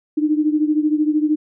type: beating tone pair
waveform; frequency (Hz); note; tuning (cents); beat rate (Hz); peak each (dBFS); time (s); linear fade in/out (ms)
sine; 301.1 / 314.1; D4 / D#4; +43 / +16; 13; -16 / -20; 0.17-1.36; 10
effects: none